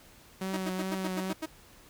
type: tone with vibrato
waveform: sawtooth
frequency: 188.1 Hz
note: F#3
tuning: 29 cents sharp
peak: -28 dBFS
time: 0.41-1.33 s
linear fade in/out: 5 ms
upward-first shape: triangle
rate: 2.4 Hz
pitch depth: 29 cents each way
type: tone bursts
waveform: sawtooth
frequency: 316.1 Hz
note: D#4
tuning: 27 cents sharp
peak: -28 dBFS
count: 8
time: 0.53-1.461 s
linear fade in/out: 10 ms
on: 42 ms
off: 85 ms
effects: pink hiss -56 dBFS RMS until 1.89 s